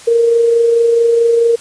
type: tone with amplitude modulation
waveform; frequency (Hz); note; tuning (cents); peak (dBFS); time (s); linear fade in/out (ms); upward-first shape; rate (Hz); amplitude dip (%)
sine; 465.5; A#4; -2; -6; 0.07-1.56; 10; sine; 24.6; 35
effects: white hiss -36 dBFS RMS until 1.6 s + resampled to 22050 Hz